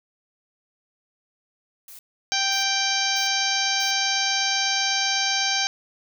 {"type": "noise bursts", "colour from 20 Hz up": "blue", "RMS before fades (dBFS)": -43, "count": 4, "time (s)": [1.88, 3.91], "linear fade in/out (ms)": 2, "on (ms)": 110, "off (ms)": 530}
{"type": "harmonic tone", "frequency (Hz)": 784, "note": "G5", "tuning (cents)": 0, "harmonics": [1, 2, 3, 4, 5, 6, 7, 8], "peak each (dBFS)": [-29, -29, -29, -29, -29, -29, -29, -29], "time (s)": [2.32, 5.67], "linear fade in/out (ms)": 0}
{"effects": []}